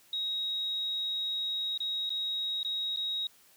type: tone with dropouts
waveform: sine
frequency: 3791 Hz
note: A#7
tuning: 28 cents sharp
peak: -30 dBFS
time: 0.13-3.27 s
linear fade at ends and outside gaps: 2 ms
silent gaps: 1.777-1.803 / 2.094-2.103 / 2.631-2.648 / 2.962-2.971 s
effects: white hiss -61 dBFS RMS until 3.56 s + high-pass 80 Hz 12 dB/octave